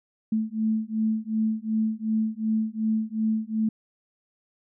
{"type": "beating tone pair", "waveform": "sine", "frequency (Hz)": [218, 220.7], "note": ["A3", "A3"], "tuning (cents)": [-16, 5], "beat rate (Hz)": 2.7, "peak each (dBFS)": -26, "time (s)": [0.32, 3.69], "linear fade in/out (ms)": 5, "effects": []}